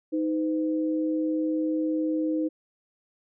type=tone pair together; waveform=sine; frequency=313.6 / 507.9 Hz; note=D#4 / B4; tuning=+14 / +48 cents; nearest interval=minor sixth; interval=834 cents; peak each=-24 / -32 dBFS; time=0.12-2.49 s; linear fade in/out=20 ms; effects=none